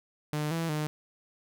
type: tone with pitch steps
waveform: sawtooth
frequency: 150.5 / 165.3 / 152 Hz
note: D3 / E3 / D#3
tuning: +43 / +5 / -40 cents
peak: -25 dBFS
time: 0.33-0.87 s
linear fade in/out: 0 ms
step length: 180 ms
effects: none